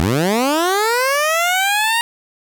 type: linear sweep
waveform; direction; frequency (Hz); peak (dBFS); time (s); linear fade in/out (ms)
15% pulse; up; 71.7 to 941; -8; 0-2.01; 0
effects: none